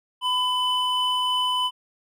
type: tone pair together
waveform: triangle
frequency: 1004 / 3009 Hz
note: B5 / F#7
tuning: +28 / +28 cents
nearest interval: octave + perfect fifth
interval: 1900 cents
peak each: -22 / -22 dBFS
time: 0.21-1.71 s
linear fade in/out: 50 ms
effects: none